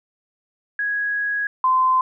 sine tone pair in turn, 1661.2 / 1032.4 Hz, G#6 / C6, 0 / -23 cents, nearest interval minor sixth, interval 823 cents, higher first, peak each -20 / -14 dBFS, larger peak second, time 0.79-1.47 / 1.64-2.01 s, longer first, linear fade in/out 2 ms, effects none

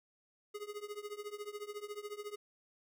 square tone with tremolo, 415.3 Hz, G#4, in tune, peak -39 dBFS, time 0.54-2.36 s, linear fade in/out 10 ms, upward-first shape triangle, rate 14 Hz, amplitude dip 95%, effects none

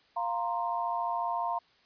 sine chord, F suspended fourth, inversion none, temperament equal, 698.5 / 932.3 / 1046.5 Hz, F5 / Bb5 / C6, 0 / 0 / 0 cents, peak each -33 / -32 / -35 dBFS, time 0.16-1.59 s, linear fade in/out 10 ms, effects white hiss -64 dBFS RMS until 1.85 s + resampled to 11025 Hz

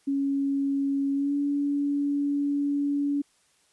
sine tone with pitch glide, 277.2 to 285.3 Hz, C#4 to C#4, 0 to +50 cents, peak -23 dBFS, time 0.07-3.22 s, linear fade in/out 10 ms, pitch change +50 cents, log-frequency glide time 1.14-1.34 s, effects white hiss -65 dBFS RMS until 3.72 s + resampled to 24000 Hz

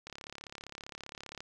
click train, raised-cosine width 0.2 ms, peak -26 dBFS, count 48, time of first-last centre 0.07-1.405 s, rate 35.2 Hz, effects none

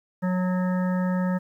harmonic tone, 182.9 Hz, F#3, 20 cents flat, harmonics 1 / 3 / 5 / 7 / 9 / 10, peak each -22 / -32 / -36 / -39 / -41 / -42 dBFS, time 0.22-1.39 s, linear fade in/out 20 ms, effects 10-bit

